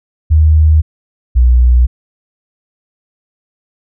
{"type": "tone pair in turn", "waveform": "sine", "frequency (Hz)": [77.78, 61.18], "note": ["D#2", "B1"], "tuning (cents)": [0, -16], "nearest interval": "major third", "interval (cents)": 416, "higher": "first", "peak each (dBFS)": -4, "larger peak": "neither", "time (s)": [[0.3, 0.82], [1.35, 1.87]], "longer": "neither", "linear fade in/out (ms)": 20, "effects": []}